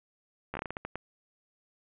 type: slowing click train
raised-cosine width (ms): 0.5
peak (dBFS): -20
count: 10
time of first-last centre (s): 0.54-0.956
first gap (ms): 13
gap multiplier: 1.3
effects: resampled to 8000 Hz + 10-bit